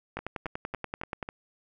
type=two click trains; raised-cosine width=0.5 ms; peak=-18 / -21 dBFS; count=12 / 5; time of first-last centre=0.17-1.228 / 0.19-1.289 s; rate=10.4 / 3.64 Hz; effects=none